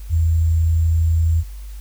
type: tone with sample-and-hold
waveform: sine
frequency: 81.8 Hz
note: E2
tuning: 13 cents flat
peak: -13 dBFS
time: 0.09-1.44 s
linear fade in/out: 50 ms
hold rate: 7350 Hz
effects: added 50 Hz sine -30 dBFS peak until 1.8 s + white hiss -49 dBFS RMS until 1.8 s